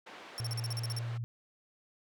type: band-pass noise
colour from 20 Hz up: pink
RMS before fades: -50 dBFS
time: 0.06-1.18 s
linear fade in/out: 10 ms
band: 410 to 3100 Hz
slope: 12 dB/octave
type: tone bursts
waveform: sawtooth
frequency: 5440 Hz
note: F8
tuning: 46 cents flat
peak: -34 dBFS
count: 10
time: 0.38-0.988 s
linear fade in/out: 0 ms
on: 23 ms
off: 42 ms
type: tone with pitch glide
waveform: sine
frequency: 116.54 to 117.49 Hz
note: A#2 to A#2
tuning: 0 to +14 cents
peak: -34 dBFS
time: 0.4-1.24 s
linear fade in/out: 0 ms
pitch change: +14 cents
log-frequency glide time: 0.89-1.11 s
effects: none